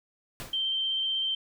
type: noise with exponential decay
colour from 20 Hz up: pink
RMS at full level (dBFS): -36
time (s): 0.4-0.69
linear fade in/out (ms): 0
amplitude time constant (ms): 61
type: tone with vibrato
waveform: sine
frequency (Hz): 3129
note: G7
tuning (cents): -4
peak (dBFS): -26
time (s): 0.53-1.35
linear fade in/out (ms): 5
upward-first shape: triangle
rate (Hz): 16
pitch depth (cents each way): 14
effects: none